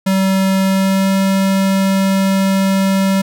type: tone with pitch glide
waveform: square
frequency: 191.7 to 193.37 Hz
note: G3 to G3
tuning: -38 to -23 cents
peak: -12 dBFS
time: 0.06-3.22 s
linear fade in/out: 10 ms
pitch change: +15 cents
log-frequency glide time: 0.62-1.13 s
effects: none